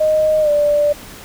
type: tone with pitch glide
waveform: sine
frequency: 620 to 587.9 Hz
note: D#5 to D5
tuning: -6 to +2 cents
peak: -11 dBFS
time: 0-0.93 s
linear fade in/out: 10 ms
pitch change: -92 cents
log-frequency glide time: 0.41-0.5 s
effects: pink hiss -36 dBFS RMS until 1.24 s